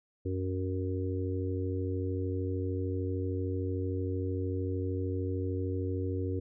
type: harmonic tone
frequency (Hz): 93.2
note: F#2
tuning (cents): +13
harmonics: 1 / 3 / 4 / 5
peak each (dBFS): -32 / -37 / -38 / -39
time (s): 0.25-6.4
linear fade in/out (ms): 10
effects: none